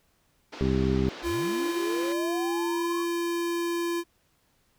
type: band-pass noise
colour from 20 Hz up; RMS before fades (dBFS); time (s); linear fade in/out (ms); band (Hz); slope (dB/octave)
pink; -42; 0.52-2.13; 10; 270 to 5000; 24
type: harmonic tone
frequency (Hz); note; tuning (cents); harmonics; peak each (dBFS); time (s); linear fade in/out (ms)
65.41; C2; 0; 1 / 2 / 3 / 4 / 5 / 6; -29 / -29 / -28 / -30 / -33 / -28; 0.61-1.09; 0
type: linear sweep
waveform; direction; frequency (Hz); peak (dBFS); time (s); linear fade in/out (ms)
sine; up; 33.96 to 1131; -34; 1.22-3.06; 50
type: tone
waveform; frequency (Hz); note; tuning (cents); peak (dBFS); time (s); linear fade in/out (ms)
square; 341.8; F4; -37; -27; 1.22-4.04; 50
effects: pink hiss -68 dBFS RMS until 4.78 s